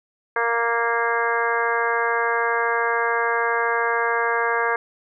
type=harmonic tone; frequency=233 Hz; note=A#3; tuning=1 cent flat; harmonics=2 / 3 / 4 / 5 / 6 / 7 / 8 / 9; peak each=-25 / -29 / -26 / -26 / -31 / -24 / -37 / -31 dBFS; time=0.36-4.76 s; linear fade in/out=2 ms; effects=none